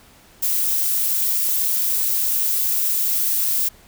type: noise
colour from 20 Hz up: violet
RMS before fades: -20 dBFS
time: 0.42-3.69 s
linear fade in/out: 10 ms
effects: pink hiss -50 dBFS RMS until 3.87 s